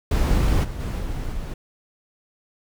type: noise with level steps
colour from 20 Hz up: brown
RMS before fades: -18 / -30 / -26 / -28 / -30 dBFS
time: 0.11-1.54 s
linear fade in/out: 5 ms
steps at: 0.63 / 0.79 / 0.99 / 1.31 s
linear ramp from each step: 20 ms
effects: none